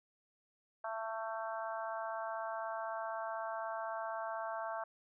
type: harmonic tone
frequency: 223 Hz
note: A3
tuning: 23 cents sharp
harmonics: 3 / 4 / 5 / 6 / 7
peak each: -41 / -43 / -45 / -47 / -48 dBFS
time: 0.84-4.84 s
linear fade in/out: 5 ms
effects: none